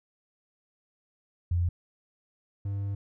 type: tone pair in turn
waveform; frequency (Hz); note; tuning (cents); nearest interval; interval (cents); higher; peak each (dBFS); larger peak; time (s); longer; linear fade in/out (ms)
sine / triangle; 87 / 99.76; F2 / G2; -6 / +31; major second; 237; second; -23 / -27; first; 1.51-1.69 / 2.65-2.95; second; 5
effects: none